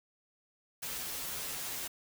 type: noise with comb filter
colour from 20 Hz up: white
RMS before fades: -39 dBFS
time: 0.82-1.88 s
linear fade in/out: 10 ms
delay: 10 ms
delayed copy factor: -1
effects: none